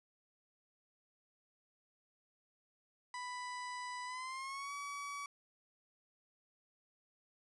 30% pulse tone with pitch glide, 991 to 1138.4 Hz, B5 to C#6, +6 to +46 cents, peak -39 dBFS, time 3.14-5.26 s, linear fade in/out 2 ms, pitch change +240 cents, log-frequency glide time 4.05-4.73 s, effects resampled to 22050 Hz

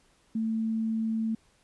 sine tone, 222.7 Hz, A3, 21 cents sharp, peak -26 dBFS, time 0.35-1.35 s, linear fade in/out 5 ms, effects pink hiss -65 dBFS RMS until 1.63 s + resampled to 24000 Hz

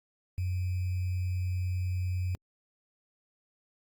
sine tone with sample-and-hold, 91 Hz, F#2, 28 cents flat, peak -28 dBFS, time 0.38-2.35 s, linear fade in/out 0 ms, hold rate 2450 Hz, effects Opus 48 kbps

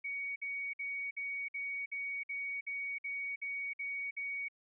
sine tone bursts, 2243 Hz, C#7, 20 cents sharp, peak -36 dBFS, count 12, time 0.04-4.485 s, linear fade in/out 10 ms, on 320 ms, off 55 ms, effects none

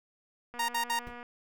click train, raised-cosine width 0.5 ms, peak -31 dBFS, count 167, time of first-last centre 0.54-1.229 s, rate 241 Hz
sawtooth tone bursts, 931 Hz, A#5, 2 cents flat, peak -24 dBFS, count 3, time 0.59-0.992 s, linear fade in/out 5 ms, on 96 ms, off 57 ms
brown noise with exponential decay, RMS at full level -38 dBFS, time 1.07-1.18 s, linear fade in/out 0 ms, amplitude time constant 22 ms
effects none

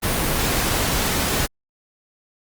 pink noise, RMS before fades -21 dBFS, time 0.02-1.47 s, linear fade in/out 20 ms, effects Opus 32 kbps

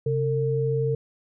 sine tone pair together, 134.25 / 453 Hz, C3 / A#4, +45 / -50 cents, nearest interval octave + major sixth, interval 2105 cents, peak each -24 dBFS, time 0.06-0.95 s, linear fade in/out 5 ms, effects none

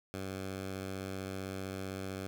10% pulse tone, 95.6 Hz, G2, 43 cents flat, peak -30 dBFS, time 0.14-2.27 s, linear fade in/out 0 ms, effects none

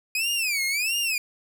sawtooth tone with vibrato, 2461 Hz, D#7, 20 cents flat, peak -20 dBFS, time 0.15-1.18 s, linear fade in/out 2 ms, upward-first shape sine, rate 1.5 Hz, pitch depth 240 cents each way, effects none

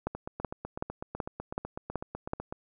two click trains, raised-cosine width 1 ms, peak -16 / -22 dBFS, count 7 / 20, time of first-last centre 0.07-2.334 / 0.15-2.525 s, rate 2.65 / 8 Hz, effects none

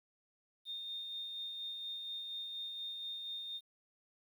sine tone with tremolo, 3654 Hz, A#7, 35 cents flat, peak -39 dBFS, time 0.65-3.61 s, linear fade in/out 50 ms, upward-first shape sine, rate 4.2 Hz, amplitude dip 30%, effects 11-bit

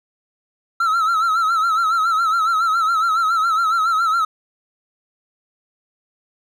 triangle tone with vibrato, 1322 Hz, E6, 5 cents sharp, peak -13 dBFS, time 0.8-4.25 s, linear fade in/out 5 ms, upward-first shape sine, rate 7.2 Hz, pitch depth 82 cents each way, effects none

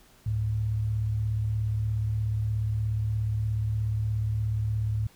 sine tone pair together, 71.2 / 108.05 Hz, C#2 / A2, +47 / -31 cents, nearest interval perfect fifth, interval 722 cents, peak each -34 / -25 dBFS, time 0.26-5.07 s, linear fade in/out 5 ms, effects pink hiss -58 dBFS RMS until 5.15 s

